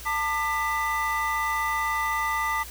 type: tone cluster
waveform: triangle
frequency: 896 / 1198 / 1986 Hz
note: A5 / D6 / B6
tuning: +31 / +34 / +9 cents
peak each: -27 / -26 / -27 dBFS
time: 0.05-2.64 s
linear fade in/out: 20 ms
effects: added 60 Hz sine -42 dBFS peak until 2.7 s + white hiss -42 dBFS RMS until 2.7 s